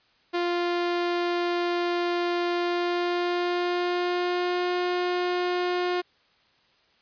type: tone with pitch glide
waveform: sawtooth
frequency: 349.2 to 357.4 Hz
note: F4 to F4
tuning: 0 to +40 cents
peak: -20 dBFS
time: 0.33-6.02 s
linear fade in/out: 20 ms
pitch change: +40 cents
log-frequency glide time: 2.53-4.72 s
effects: white hiss -63 dBFS RMS until 7.01 s + resampled to 11025 Hz